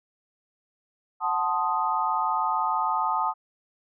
sine chord, F# diminished seventh, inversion none, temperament equal, 740 / 880 / 1046.5 / 1244.5 Hz, F#5 / A5 / C6 / Eb6, 0 / 0 / 0 / 0 cents, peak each -31 / -26 / -31 / -27 dBFS, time 1.2-3.34 s, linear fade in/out 50 ms, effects none

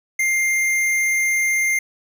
sine tone with tanh clipping, 2106 Hz, C7, 11 cents sharp, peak -18 dBFS, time 0.19-1.79 s, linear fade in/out 5 ms, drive 18 dB, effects none

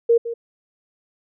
sine tone with echo, 466 Hz, A#4, 1 cent flat, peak -11 dBFS, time 0.09-0.18 s, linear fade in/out 10 ms, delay 160 ms, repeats 1, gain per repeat -13 dB, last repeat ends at 0.34 s, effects none

